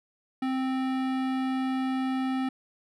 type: tone with hard clipping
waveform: sine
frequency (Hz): 261.6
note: C4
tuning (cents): 0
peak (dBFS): -28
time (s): 0.42-2.49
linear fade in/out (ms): 5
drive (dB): 18
effects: none